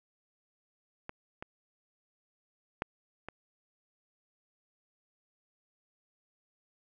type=clicks; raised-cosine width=0.5 ms; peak=-24 / -25 / -16 / -25 dBFS; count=4; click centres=1.094 / 1.425 / 2.821 / 3.286 s; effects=none